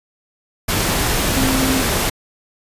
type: tone in noise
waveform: sine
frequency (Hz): 263.2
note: C4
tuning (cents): +10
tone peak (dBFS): -18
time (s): 1.36-1.82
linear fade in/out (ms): 10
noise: pink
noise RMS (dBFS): -18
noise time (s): 0.68-2.1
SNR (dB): -3
effects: resampled to 32000 Hz